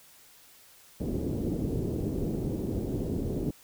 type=low-pass noise; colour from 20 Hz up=white; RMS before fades=-31 dBFS; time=1-3.51 s; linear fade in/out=5 ms; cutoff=380 Hz; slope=24 dB/octave; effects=white hiss -56 dBFS RMS until 3.63 s